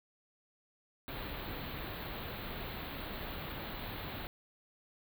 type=band-stop noise; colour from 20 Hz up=pink; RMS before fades=-42 dBFS; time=1.08-4.27 s; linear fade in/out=0 ms; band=4300 to 13000 Hz; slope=96 dB/octave; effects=none